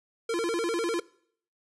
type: tone with vibrato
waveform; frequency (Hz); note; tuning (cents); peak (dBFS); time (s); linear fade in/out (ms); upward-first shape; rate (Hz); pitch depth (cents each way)
square; 396.4; G4; +19; -27; 0.29-1; 5; square; 10; 250
effects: noise-tail reverb RT60 0.6 s tail -21 dB re dry + resampled to 24000 Hz